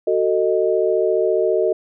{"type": "chord", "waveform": "sine", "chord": "D# diminished", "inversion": "first", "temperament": "just", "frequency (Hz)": [373.4, 448, 622.3], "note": ["F#4", "A4", "D#5"], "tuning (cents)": [16, 31, 0], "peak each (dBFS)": [-19, -19, -20], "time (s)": [0.07, 1.73], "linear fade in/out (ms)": 5, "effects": []}